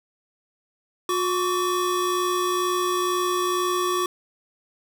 square tone pair together, 359.3 / 1140 Hz, F4 / C#6, +49 / +48 cents, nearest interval octave + minor sixth, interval 1999 cents, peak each -25 dBFS, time 1.09-4.06 s, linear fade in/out 2 ms, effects none

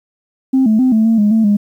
sine tone with pitch steps, 263.8 / 217.6 / 257.3 / 219.9 / 225.8 / 207.9 / 222.6 / 205.5 Hz, C4 / A3 / C4 / A3 / A3 / G#3 / A3 / G#3, +14 / -19 / -29 / -1 / +45 / +2 / +20 / -18 cents, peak -7 dBFS, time 0.53-1.57 s, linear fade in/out 10 ms, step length 130 ms, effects tanh soft clip ceiling -5 dBFS + 8-bit

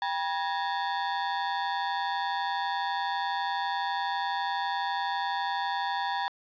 35% pulse ring-modulated tone, 880 Hz, A5, in tune, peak -23 dBFS, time 0.02-6.28 s, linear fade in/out 0 ms, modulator 86 Hz, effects resampled to 11025 Hz + 10-bit

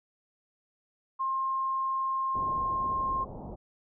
sine tone, 1063 Hz, C6, 27 cents sharp, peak -27 dBFS, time 1.19-3.25 s, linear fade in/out 20 ms
pink low-pass noise, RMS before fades -41 dBFS, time 2.34-3.56 s, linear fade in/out 20 ms, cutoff 940 Hz, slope 48 dB/octave
effects none

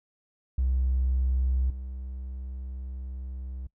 triangle tone with level steps, 64.3 Hz, C2, 30 cents flat, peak -19 / -32 dBFS, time 0.58-3.67 s, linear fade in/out 5 ms, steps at 1.7 s, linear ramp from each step 2 ms, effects noise-tail reverb RT60 0.1 s tail -22 dB re dry + tanh soft clip ceiling -19 dBFS

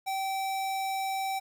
square tone, 773 Hz, G5, 24 cents flat, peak -30 dBFS, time 0.06-1.4 s, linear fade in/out 20 ms, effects 10-bit

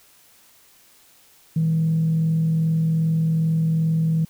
sine tone with frequency modulation, 161 Hz, E3, 41 cents flat, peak -16 dBFS, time 1.56-4.25 s, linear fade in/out 5 ms, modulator 42.5 Hz, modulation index 0.21, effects tanh soft clip ceiling -13 dBFS + white hiss -54 dBFS RMS until 4.29 s

